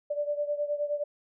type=beating tone pair; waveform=sine; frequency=584 / 593.6 Hz; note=D5 / D5; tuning=-10 / +18 cents; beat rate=9.6 Hz; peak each=-29 / -33 dBFS; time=0.1-1.04 s; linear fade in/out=10 ms; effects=none